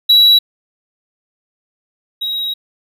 triangle tone pair in turn, 3906 / 3821 Hz, B7 / A#7, -20 / +42 cents, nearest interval unison, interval 38 cents, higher first, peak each -4 / -16 dBFS, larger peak first, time 0.09-0.39 / 2.21-2.54 s, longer second, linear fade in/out 10 ms, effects none

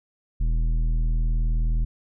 triangle tone with tanh clipping, 40.19 Hz, E1, 43 cents flat, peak -21 dBFS, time 0.4-1.85 s, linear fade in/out 10 ms, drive 14 dB, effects none

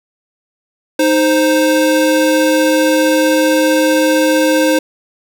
square tone pair together, 310.9 / 523.3 Hz, D#4 / C5, -1 / 0 cents, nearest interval major sixth, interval 901 cents, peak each -13 dBFS, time 0.99-4.79 s, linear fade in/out 5 ms, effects none

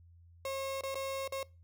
35% pulse tone with dropouts, 540 Hz, C#5, 45 cents flat, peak -33 dBFS, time 0.45-1.43 s, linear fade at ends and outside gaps 2 ms, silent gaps 0.81-0.835 / 0.945-0.954 / 1.277-1.322 s, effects noise-tail reverb RT60 0.3 s tail -23 dB re dry + added 85 Hz sine -56 dBFS peak until 1.63 s

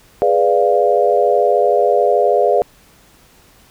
sine chord, G# diminished seventh, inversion none, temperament equal, 415.3 / 493.9 / 587.3 / 698.5 Hz, G#4 / B4 / D5 / F5, 0 / 0 / 0 / 0 cents, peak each -16 dBFS, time 0.22-2.62 s, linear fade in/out 0 ms, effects pink hiss -49 dBFS RMS until 3.7 s

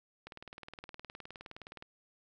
click train, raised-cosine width 0.3 ms, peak -30 dBFS, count 31, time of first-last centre 0.27-1.824 s, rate 19.3 Hz, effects none

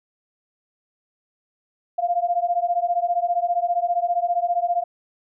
sine beating tone pair, 691 / 706 Hz, F5 / F5, -19 / +19 cents, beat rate 15 Hz, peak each -22 dBFS, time 1.98-4.84 s, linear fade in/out 10 ms, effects none

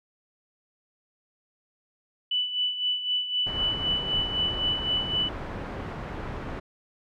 sine tone with tremolo, 2979 Hz, F#7, 11 cents sharp, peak -22 dBFS, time 2.31-5.29 s, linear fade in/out 5 ms, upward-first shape sine, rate 3.9 Hz, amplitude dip 65%
pink low-pass noise, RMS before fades -35 dBFS, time 3.46-6.6 s, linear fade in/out 10 ms, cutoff 1600 Hz, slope 12 dB/octave
effects none

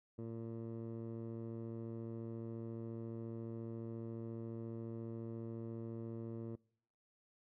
15% pulse tone with low-pass filter, 114.3 Hz, A#2, 34 cents flat, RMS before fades -45 dBFS, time 0.18-6.56 s, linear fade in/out 10 ms, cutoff 500 Hz, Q 0.89, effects noise-tail reverb RT60 0.7 s tail -26 dB re dry

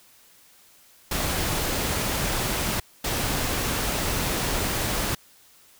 pink noise bursts at uneven times, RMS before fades -26 dBFS, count 2, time 1.11-2.8 / 3.04-5.15 s, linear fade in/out 5 ms, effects white hiss -55 dBFS RMS until 5.79 s

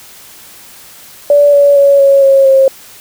sine tone with pitch steps, 578 / 569.4 / 560.9 / 552.5 / 544.3 / 536.2 Hz, D5 / C#5 / C#5 / C#5 / C#5 / C5, -28 / +46 / +20 / -6 / -32 / +42 cents, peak -3 dBFS, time 1.3-2.68 s, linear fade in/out 2 ms, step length 230 ms, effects white hiss -36 dBFS RMS until 3 s

